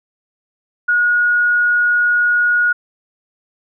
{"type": "tone", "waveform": "sine", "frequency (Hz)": 1447, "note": "F#6", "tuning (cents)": -39, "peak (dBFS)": -11, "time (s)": [0.88, 2.73], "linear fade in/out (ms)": 10, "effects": []}